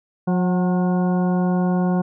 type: harmonic tone with a mistuned harmonic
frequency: 180 Hz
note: F#3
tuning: 47 cents flat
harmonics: 1 / 2 / 3 / 4 / 5 / 6 / 8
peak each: -17 / -27 / -30 / -29 / -35 / -36 / -39 dBFS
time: 0.27-2.02 s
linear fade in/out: 10 ms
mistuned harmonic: 4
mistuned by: +44 cents
effects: none